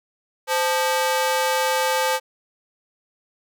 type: ring-modulated tone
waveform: sawtooth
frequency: 698.5 Hz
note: F5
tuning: in tune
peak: -12 dBFS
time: 0.47-2.2 s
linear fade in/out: 50 ms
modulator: 180 Hz
effects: none